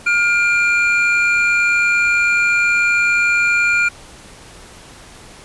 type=tone pair together; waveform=triangle; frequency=1418.4 / 2387 Hz; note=F6 / D7; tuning=+26 / +28 cents; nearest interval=major sixth; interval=902 cents; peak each=-14 / -13 dBFS; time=0.06-3.89 s; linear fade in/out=10 ms; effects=pink hiss -40 dBFS RMS until 5.44 s + resampled to 24000 Hz